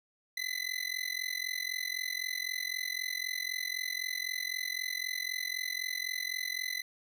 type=tone with amplitude modulation; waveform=25% pulse; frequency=2015 Hz; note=B6; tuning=34 cents sharp; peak=-26 dBFS; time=0.37-6.82 s; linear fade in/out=5 ms; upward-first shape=sine; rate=43.9 Hz; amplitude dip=95%; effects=none